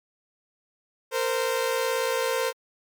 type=tone pair together; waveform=sawtooth; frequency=460.8 / 519 Hz; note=A#4 / C5; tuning=-20 / -14 cents; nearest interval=major second; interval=206 cents; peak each=-23 / -22 dBFS; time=1.11-2.53 s; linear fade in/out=50 ms; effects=MP3 96 kbps